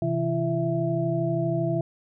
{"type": "tone cluster", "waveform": "sine", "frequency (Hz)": [130.5, 163.1, 338, 662], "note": ["C3", "E3", "E4", "E5"], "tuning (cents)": [-4, -18, 43, 7], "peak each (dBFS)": -28, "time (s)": [0.02, 1.81], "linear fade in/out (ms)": 2, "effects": []}